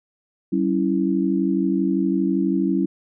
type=chord; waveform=sine; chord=C# diminished; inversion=second; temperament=equal with one note detuned; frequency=191.63 / 277.2 / 329.6 Hz; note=G3 / C#4 / E4; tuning=-39 / 0 / 0 cents; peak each=-22 dBFS; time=0.52-2.86 s; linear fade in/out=10 ms; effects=none